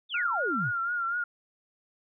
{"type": "exponential sweep", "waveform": "sine", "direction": "down", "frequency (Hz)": [3729, 98], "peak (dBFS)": -30, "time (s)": [0.09, 0.72], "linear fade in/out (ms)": 50}
{"type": "tone with vibrato", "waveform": "sine", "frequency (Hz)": 1400, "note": "F6", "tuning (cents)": 4, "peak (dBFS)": -27, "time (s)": [0.14, 1.24], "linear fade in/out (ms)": 5, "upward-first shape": "triangle", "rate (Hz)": 4.1, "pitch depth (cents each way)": 75}
{"effects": []}